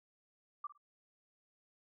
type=tone with echo; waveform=sine; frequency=1174.7 Hz; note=D6; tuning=in tune; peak=-38 dBFS; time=0.64-0.67 s; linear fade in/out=5 ms; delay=54 ms; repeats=2; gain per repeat=-14 dB; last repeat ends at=0.778 s; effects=none